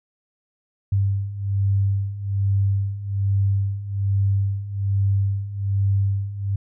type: beating tone pair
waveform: sine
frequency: 98 / 99.2 Hz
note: G2 / G2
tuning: 0 / +21 cents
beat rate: 1.2 Hz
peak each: -24 / -20 dBFS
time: 0.92-6.56 s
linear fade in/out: 5 ms
effects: none